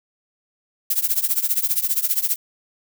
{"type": "noise with tremolo", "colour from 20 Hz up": "violet", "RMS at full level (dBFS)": -17, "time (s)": [0.9, 2.36], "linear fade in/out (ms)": 5, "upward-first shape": "triangle", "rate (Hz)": 15, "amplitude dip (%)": 95, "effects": []}